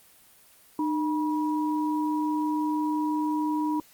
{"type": "tone pair together", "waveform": "sine", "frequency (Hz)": [304.3, 966], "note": ["D#4", "B5"], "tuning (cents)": [-38, -39], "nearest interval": "octave + minor sixth", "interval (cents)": 1999, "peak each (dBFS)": [-25, -30], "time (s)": [0.79, 3.8], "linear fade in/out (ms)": 2, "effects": ["white hiss -56 dBFS RMS until 3.93 s", "Opus 24 kbps"]}